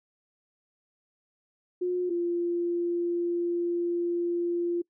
sine tone pair in turn, 359.5 / 346 Hz, F#4 / F4, -50 / -16 cents, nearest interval minor second, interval 66 cents, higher first, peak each -25 dBFS, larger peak neither, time 1.81-2.1 / 2.1-4.82 s, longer second, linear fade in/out 10 ms, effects noise-tail reverb RT60 0.1 s tail -24 dB re dry

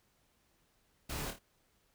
pink noise with echo, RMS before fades -40 dBFS, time 1.09-1.31 s, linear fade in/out 10 ms, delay 27 ms, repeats 3, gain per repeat -6 dB, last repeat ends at 1.391 s, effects pink hiss -73 dBFS RMS until 1.94 s

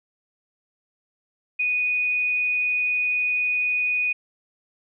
sine tone, 2478 Hz, D#7, 8 cents flat, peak -20 dBFS, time 1.59-4.13 s, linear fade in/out 10 ms, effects none

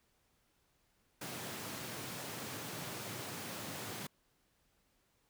pink high-pass noise, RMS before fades -44 dBFS, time 1.21-4.07 s, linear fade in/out 5 ms, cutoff 100 Hz, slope 48 dB/octave, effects pink hiss -75 dBFS RMS until 5.29 s

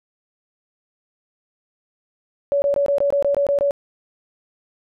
sine tone bursts, 566 Hz, C#5, 36 cents sharp, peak -15 dBFS, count 10, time 2.52-3.709 s, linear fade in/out 0 ms, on 100 ms, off 21 ms, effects none

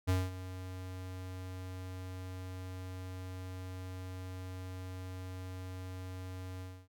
square tone with ADSR envelope, 92.5 Hz, F#2, in tune, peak -27 dBFS, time 0.07-6.88 s, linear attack 23 ms, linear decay 210 ms, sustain -15 dB, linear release 270 ms, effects none

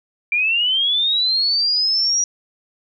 sine linear sweep, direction up, 2349 to 5790 Hz, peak -15 dBFS, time 0.32-2.24 s, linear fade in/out 2 ms, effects none

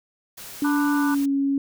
white noise, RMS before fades -39 dBFS, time 0.37-1.26 s, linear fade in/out 10 ms
sine tone with pitch glide, 288.3 to 276.7 Hz, D4 to C#4, -32 to -3 cents, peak -19 dBFS, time 0.62-1.58 s, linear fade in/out 2 ms, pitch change -71 cents, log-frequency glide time 0.93-1.31 s
sine chord, B minor seventh, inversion third, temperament just, 889 / 987.8 / 1185.3 / 1481.6 Hz, A5 / B5 / D6 / F#6, +18 / 0 / +16 / +2 cents, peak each -31 / -33 / -31 / -29 dBFS, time 0.64-1.15 s, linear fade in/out 10 ms
effects none

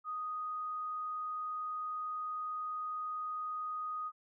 sine tone, 1244.5 Hz, D#6, in tune, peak -36 dBFS, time 0.04-4.12 s, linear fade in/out 50 ms, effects none

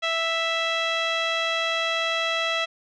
15% pulse tone with low-pass filter, 659.3 Hz, E5, in tune, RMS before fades -25 dBFS, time 0.02-2.66 s, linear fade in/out 20 ms, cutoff 3800 Hz, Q 5.3, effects none

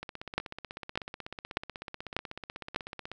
two click trains, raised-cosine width 0.3 ms, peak -11 / -23 dBFS, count 5 / 51, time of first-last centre 0.38-2.761 / 0.03-3.116 s, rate 1.68 / 16.2 Hz, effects none

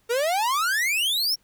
45% pulse exponential sweep, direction up, 452.3 to 5660 Hz, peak -21 dBFS, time 0.09-1.36 s, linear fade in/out 20 ms, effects pink hiss -65 dBFS RMS until 1.43 s

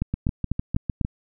two click trains, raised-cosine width 5 ms, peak -10 / -12 dBFS, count 5 / 7, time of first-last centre 0.02-1.013 / 0.14-1.049 s, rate 4.03 / 6.6 Hz, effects none

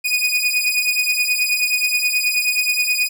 sawtooth beating tone pair, 2472 / 2481.4 Hz, D#7 / D#7, -12 / -5 cents, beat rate 9.4 Hz, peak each -16 dBFS, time 0.04-3.09 s, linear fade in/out 20 ms, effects none

